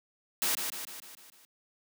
white noise with echo, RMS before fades -29 dBFS, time 0.42-0.55 s, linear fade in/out 0 ms, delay 150 ms, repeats 6, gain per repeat -5 dB, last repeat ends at 1.45 s, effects high-pass 200 Hz 12 dB/octave

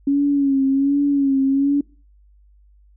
sine tone with vibrato, 277.2 Hz, C#4, in tune, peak -14 dBFS, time 0.07-1.81 s, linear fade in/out 5 ms, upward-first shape sine, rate 1.3 Hz, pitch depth 52 cents each way, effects noise-tail reverb RT60 0.4 s tail -25 dB re dry + added 50 Hz sine -49 dBFS peak until 2.96 s

